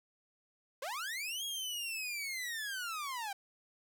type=linear two-way sweep; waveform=sawtooth; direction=up then down; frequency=486 to 3322 to 766 Hz; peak=-34 dBFS; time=0.82-3.33 s; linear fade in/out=5 ms; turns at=1.44 s; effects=none